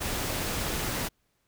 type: noise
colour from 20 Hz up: pink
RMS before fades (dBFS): -31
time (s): 0-1.09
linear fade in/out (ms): 20
effects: pink hiss -73 dBFS RMS until 1.47 s